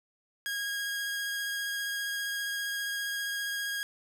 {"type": "tone with vibrato", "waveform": "sawtooth", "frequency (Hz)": 1637, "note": "G#6", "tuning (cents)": -25, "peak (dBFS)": -28, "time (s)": [0.46, 3.83], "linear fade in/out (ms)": 0, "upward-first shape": "sine", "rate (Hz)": 15, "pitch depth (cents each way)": 11, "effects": []}